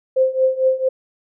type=tone with tremolo; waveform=sine; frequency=522 Hz; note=C5; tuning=4 cents flat; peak=-10 dBFS; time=0.16-0.89 s; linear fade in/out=10 ms; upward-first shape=triangle; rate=4.4 Hz; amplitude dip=90%; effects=none